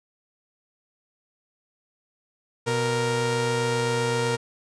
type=tone pair together; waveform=sawtooth; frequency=123.47 / 466.2 Hz; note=B2 / A#4; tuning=0 / 0 cents; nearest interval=octave + major seventh; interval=2300 cents; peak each=-23 / -20 dBFS; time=2.66-4.37 s; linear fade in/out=20 ms; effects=resampled to 22050 Hz